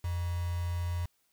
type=tone with quantisation; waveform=sine; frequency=87 Hz; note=F2; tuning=6 cents flat; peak=-30 dBFS; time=0.04-1.06 s; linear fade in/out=5 ms; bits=7; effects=white hiss -73 dBFS RMS until 1.32 s